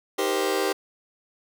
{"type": "chord", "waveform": "sawtooth", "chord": "C minor seventh", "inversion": "first", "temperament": "just", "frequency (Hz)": [314, 392.4, 470.9, 523.3], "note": ["Eb4", "G4", "Bb4", "C5"], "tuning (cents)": [16, 2, 18, 0], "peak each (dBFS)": [-27, -21, -26, -25], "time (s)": [0.18, 0.73], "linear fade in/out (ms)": 10, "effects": []}